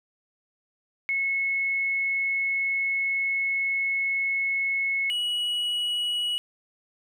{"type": "tone pair in turn", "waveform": ["sine", "triangle"], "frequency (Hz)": [2189, 2922], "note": ["C#7", "F#7"], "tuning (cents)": [-22, -22], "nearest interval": "perfect fourth", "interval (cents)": 500, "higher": "second", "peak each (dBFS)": -23, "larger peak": "neither", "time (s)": [[1.09, 5.1], [5.1, 6.38]], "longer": "first", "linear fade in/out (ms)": 0, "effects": []}